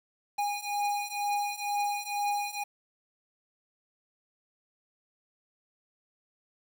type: beating tone pair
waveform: square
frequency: 818 / 820.1 Hz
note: G#5 / G#5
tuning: -26 / -22 cents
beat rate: 2.1 Hz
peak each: -34 / -32 dBFS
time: 0.38-2.64 s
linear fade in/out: 10 ms
effects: 9-bit